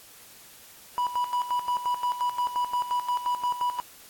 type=tone with tremolo; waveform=triangle; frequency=981 Hz; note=B5; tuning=12 cents flat; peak=-21 dBFS; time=0.98-3.8 s; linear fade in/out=0 ms; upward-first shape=square; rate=5.7 Hz; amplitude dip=70%; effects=white hiss -50 dBFS RMS until 4.09 s + AAC 64 kbps